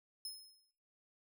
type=tone with exponential decay; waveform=sawtooth; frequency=5170 Hz; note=E8; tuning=34 cents flat; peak=-37 dBFS; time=0.25-0.71 s; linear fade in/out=2 ms; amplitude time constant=100 ms; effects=noise-tail reverb RT60 0.7 s tail -19 dB re dry